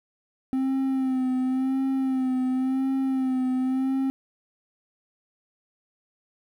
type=tone with vibrato; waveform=triangle; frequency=261.6 Hz; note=C4; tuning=in tune; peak=-20 dBFS; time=0.53-4.1 s; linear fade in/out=0 ms; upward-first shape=sine; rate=0.93 Hz; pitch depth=37 cents each way; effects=10-bit